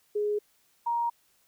sine tone pair in turn, 416.7 / 940.1 Hz, G#4 / A#5, +6 / +14 cents, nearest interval octave + major second, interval 1408 cents, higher second, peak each -25 dBFS, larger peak neither, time 0.15-0.39 / 0.86-1.1 s, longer neither, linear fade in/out 10 ms, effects white hiss -67 dBFS RMS until 1.47 s

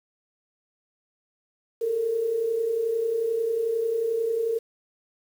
sine tone pair together, 426.3 / 457.5 Hz, G#4 / A#4, +45 / -32 cents, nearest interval minor second, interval 123 cents, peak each -32 / -23 dBFS, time 1.81-4.59 s, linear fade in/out 10 ms, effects 8-bit

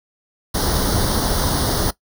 pink noise with comb filter, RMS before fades -19 dBFS, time 0.54-1.91 s, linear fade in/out 10 ms, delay 0.2 ms, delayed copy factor +0.85, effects noise-tail reverb RT60 0.1 s tail -18 dB re dry

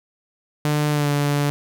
sawtooth tone with pitch glide, 149.1 to 144.52 Hz, D3 to D3, +27 to -27 cents, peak -14 dBFS, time 0.65-1.5 s, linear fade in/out 0 ms, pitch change -54 cents, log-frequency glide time 0.91-1.09 s, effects none

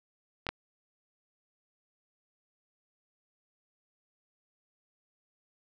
clicks, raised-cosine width 0.3 ms, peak -19 / -15 dBFS, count 2, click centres 0.467 / 0.49 s, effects none

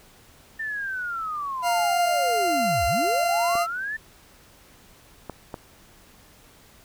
sine linear two-way sweep, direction down then up, 1800 to 54.1 to 1800 Hz, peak -27 dBFS, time 0.59-3.97 s, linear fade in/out 10 ms, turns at 2.86 s
40% pulse tone with pitch glide, 698.5 to 690.9 Hz, F5 to F5, 0 to -19 cents, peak -20 dBFS, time 1.62-3.67 s, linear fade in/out 50 ms, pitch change -19 cents, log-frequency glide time 2.31-2.65 s
clicks, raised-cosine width 1 ms, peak -18 dBFS, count 3, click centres 3.554 / 5.297 / 5.542 s
effects pink hiss -53 dBFS RMS until 6.84 s

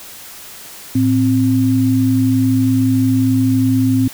sine tone pair together, 110 / 261.6 Hz, A2 / C4, 0 / 0 cents, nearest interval octave + minor third, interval 1500 cents, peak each -16 / -12 dBFS, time 0.95-4.08 s, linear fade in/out 5 ms, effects white hiss -35 dBFS RMS until 4.13 s

